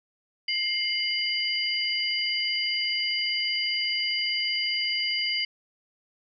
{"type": "tone cluster", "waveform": "sine", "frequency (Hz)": [2113, 2975, 4786], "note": ["C7", "F#7", "D8"], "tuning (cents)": [16, 9, 32], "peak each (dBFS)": -29, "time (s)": [0.48, 5.45], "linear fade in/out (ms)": 5, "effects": []}